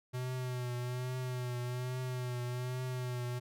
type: tone with vibrato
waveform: square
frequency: 125.2 Hz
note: B2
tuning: 24 cents sharp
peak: -36 dBFS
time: 0.13-3.4 s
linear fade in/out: 20 ms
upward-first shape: triangle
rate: 1.2 Hz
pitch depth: 43 cents each way
effects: none